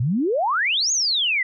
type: exponential two-way sweep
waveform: sine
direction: up then down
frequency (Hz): 109.9 to 6800 to 1947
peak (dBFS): -18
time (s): 0-1.43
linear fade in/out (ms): 5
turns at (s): 0.92
effects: none